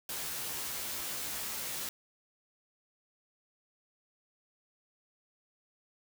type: noise with comb filter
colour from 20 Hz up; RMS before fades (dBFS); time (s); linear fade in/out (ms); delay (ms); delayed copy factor
white; -38; 0.09-1.89; 2; 14; +0.75
effects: none